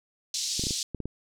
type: band-pass noise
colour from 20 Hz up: white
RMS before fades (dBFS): -31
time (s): 0.34-0.83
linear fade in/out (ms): 2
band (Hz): 3900 to 6600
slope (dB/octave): 24
type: clicks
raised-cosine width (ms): 3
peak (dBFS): -20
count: 7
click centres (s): 0.595 / 0.638 / 0.669 / 0.708 / 0.947 / 1.003 / 1.056
effects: none